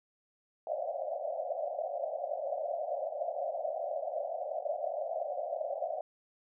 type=band-pass noise; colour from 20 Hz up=white; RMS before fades=-36 dBFS; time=0.67-6.01 s; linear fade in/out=2 ms; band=550 to 720 Hz; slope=96 dB/octave; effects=none